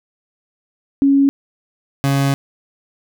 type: tone pair in turn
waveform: sine / 30% pulse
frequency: 277 / 138.5 Hz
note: C#4 / C#3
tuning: -1 / -1 cents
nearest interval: octave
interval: 1200 cents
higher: first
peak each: -9 / -11 dBFS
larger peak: first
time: 1.02-1.29 / 2.04-2.34 s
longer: second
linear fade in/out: 0 ms
effects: none